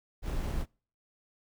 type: noise with sample-and-hold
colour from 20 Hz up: brown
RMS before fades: -32 dBFS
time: 0.22-0.66 s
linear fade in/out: 50 ms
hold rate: 8820 Hz
effects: noise-tail reverb RT60 0.4 s tail -26 dB re dry